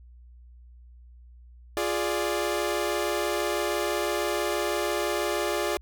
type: chord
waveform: sawtooth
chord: D diminished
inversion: first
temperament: equal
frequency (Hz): 349.2 / 415.3 / 587.3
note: F4 / Ab4 / D5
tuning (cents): 0 / 0 / 0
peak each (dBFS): -26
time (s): 1.77-5.77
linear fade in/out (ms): 0
effects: added 60 Hz sine -47 dBFS peak until 5.81 s